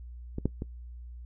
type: clicks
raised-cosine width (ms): 3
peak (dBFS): -20 / -13 / -21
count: 3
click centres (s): 0.384 / 0.456 / 0.621
effects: noise-tail reverb RT60 0.1 s tail -20 dB re dry + added 60 Hz sine -41 dBFS peak until 1.25 s